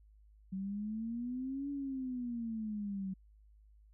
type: exponential two-way sweep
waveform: sine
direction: up then down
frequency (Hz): 187.7 to 285.1 to 187.7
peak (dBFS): -36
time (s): 0.52-3.14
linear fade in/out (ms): 10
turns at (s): 1.7
effects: added 52 Hz sine -59 dBFS peak until 3.93 s